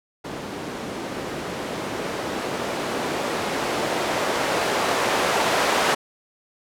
violet noise with low-pass filter sweep, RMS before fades -25 dBFS, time 0.24-5.95 s, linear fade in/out 10 ms, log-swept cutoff 250 to 670 Hz, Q 0.79, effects none

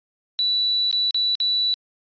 sine tone with dropouts, 3951 Hz, B7, in tune, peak -18 dBFS, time 0.39-1.74 s, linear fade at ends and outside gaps 0 ms, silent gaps 0.913-0.928 / 1.108-1.145 / 1.352-1.402 s, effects resampled to 11025 Hz

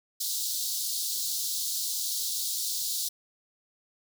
pink high-pass noise, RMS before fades -31 dBFS, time 0.2-3.09 s, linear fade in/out 10 ms, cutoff 3800 Hz, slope 48 dB/octave, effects none

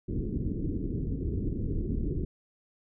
pink low-pass noise, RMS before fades -31 dBFS, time 0.08-2.25 s, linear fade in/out 5 ms, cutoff 400 Hz, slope 48 dB/octave, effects none

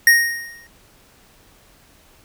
square tone with exponential decay, 1864.7 Hz, A#6, in tune, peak -7 dBFS, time 0.07-0.67 s, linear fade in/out 2 ms, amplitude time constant 130 ms, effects pink hiss -52 dBFS RMS until 2.24 s

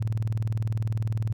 sine tone with tremolo, 110 Hz, A2, in tune, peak -22 dBFS, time 0-1.33 s, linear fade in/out 10 ms, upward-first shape square, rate 20 Hz, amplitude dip 60%, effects none

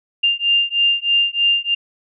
sine beating tone pair, 2796 / 2799.2 Hz, F7 / F7, +1 / +3 cents, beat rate 3.2 Hz, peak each -17 dBFS, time 0.23-1.75 s, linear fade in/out 10 ms, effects none

